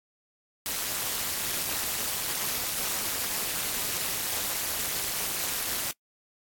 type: noise with amplitude modulation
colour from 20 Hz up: white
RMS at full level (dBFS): -27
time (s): 0.66-5.91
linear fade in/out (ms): 0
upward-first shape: sine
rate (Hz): 217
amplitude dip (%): 85
effects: noise-tail reverb RT60 0.1 s tail -23 dB re dry + AAC 64 kbps